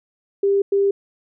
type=tone bursts at uneven times; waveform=sine; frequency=397.5 Hz; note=G4; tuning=24 cents sharp; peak=-14 dBFS; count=2; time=0.43-0.62 / 0.72-0.91 s; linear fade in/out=5 ms; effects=none